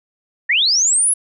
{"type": "linear sweep", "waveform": "sine", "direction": "up", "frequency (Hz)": [1737, 10780], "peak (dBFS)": -12, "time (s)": [0.49, 1.14], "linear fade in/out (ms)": 10, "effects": []}